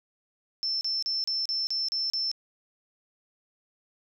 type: tone bursts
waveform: sine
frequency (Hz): 5330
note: E8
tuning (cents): +18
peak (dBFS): -26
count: 8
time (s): 0.63-2.315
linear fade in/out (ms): 0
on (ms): 180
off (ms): 35
effects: none